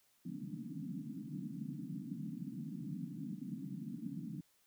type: band-pass noise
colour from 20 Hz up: pink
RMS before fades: -44 dBFS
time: 0.25-4.41 s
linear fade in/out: 5 ms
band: 140 to 300 Hz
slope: 96 dB/octave
effects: white hiss -73 dBFS RMS until 4.66 s